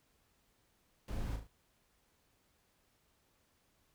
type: noise with echo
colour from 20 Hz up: brown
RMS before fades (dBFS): -40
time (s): 1.08-1.36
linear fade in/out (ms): 2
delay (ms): 37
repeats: 3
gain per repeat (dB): -6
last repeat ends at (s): 1.471
effects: pink hiss -74 dBFS RMS until 3.94 s